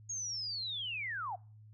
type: linear sweep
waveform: sine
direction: down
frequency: 6645 to 670 Hz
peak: -36 dBFS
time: 0.09-1.36 s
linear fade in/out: 10 ms
effects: noise-tail reverb RT60 0.4 s tail -25 dB re dry + added 107 Hz sine -53 dBFS peak until 1.73 s